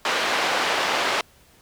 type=band-pass noise; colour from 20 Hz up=pink; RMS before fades=-23 dBFS; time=0.05-1.21 s; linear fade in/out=2 ms; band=580 to 3800 Hz; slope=12 dB/octave; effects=pink hiss -55 dBFS RMS until 1.61 s